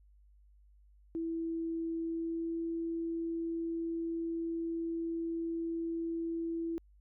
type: tone with pitch glide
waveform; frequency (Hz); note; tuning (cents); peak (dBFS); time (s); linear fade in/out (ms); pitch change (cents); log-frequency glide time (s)
sine; 329.6 to 332.1; E4 to E4; 0 to +13; -33; 1.15-6.78; 0; +13; 2-2.59
effects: added 50 Hz sine -59 dBFS peak until 7 s